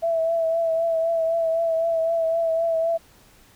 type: tone with vibrato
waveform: sine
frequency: 659.3 Hz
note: E5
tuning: in tune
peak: -19 dBFS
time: 0.02-2.98 s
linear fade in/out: 20 ms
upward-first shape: triangle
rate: 3.9 Hz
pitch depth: 36 cents each way
effects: pink hiss -54 dBFS RMS until 3.55 s